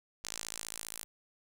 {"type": "tone with band-pass filter sweep", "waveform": "sawtooth", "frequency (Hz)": 55, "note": "A1", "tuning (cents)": 0, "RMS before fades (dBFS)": -43, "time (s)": [0.24, 1.04], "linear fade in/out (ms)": 0, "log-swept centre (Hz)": [6700, 11000], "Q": 1.4, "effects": []}